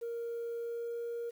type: tone with pitch glide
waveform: sine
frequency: 467.2 to 469.9 Hz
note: A#4 to A#4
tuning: +4 to +14 cents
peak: -34 dBFS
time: 0.01-1.31 s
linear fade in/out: 20 ms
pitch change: +10 cents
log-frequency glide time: 0.58-1.01 s
effects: tanh soft clip ceiling -32 dBFS + 10-bit